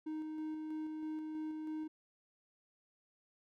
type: tone with tremolo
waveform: triangle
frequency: 311.1 Hz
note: D#4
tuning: in tune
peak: -36 dBFS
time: 0.06-1.88 s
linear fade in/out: 10 ms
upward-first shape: square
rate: 3.1 Hz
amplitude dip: 25%
effects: none